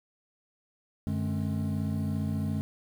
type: tone cluster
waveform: triangle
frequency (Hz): 94.6 / 149.3 / 212.2 / 269.5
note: F#2 / D3 / G#3 / C#4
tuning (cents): +39 / +29 / +38 / -49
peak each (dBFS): -30 / -32 / -30 / -36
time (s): 1.07-2.61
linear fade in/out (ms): 0
effects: 9-bit